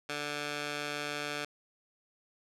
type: tone with band-pass filter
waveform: 15% pulse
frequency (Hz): 146.83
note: D3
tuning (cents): 0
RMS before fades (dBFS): -37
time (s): 0.09-1.45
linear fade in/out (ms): 5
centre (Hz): 2800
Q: 0.63
effects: resampled to 32000 Hz